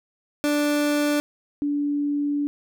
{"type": "tone pair in turn", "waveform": ["30% pulse", "sine"], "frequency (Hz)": [293.7, 289.3], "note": ["D4", "D4"], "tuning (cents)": [0, -26], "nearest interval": "unison", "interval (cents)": 26, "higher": "first", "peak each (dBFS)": [-17, -21], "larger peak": "first", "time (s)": [[0.44, 1.2], [1.62, 2.47]], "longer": "second", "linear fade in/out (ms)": 0, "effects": []}